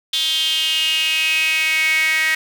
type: tone with high-pass filter sweep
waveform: sawtooth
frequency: 316.6 Hz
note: D#4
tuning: 30 cents sharp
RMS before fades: -18 dBFS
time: 0.13-2.35 s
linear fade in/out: 5 ms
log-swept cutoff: 3400 to 2000 Hz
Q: 8.2
effects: none